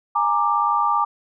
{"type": "tone cluster", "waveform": "sine", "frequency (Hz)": [827, 925, 1182], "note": ["G#5", "A#5", "D6"], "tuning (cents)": [-8, -14, 11], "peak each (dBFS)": [-23, -22, -19], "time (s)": [0.15, 1.05], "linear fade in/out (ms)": 10, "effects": []}